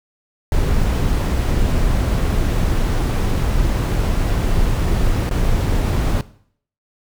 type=noise with dropouts; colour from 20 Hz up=brown; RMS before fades=-17 dBFS; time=0.52-6.21 s; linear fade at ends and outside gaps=1 ms; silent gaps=5.293-5.311 s; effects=noise-tail reverb RT60 0.6 s tail -18 dB re dry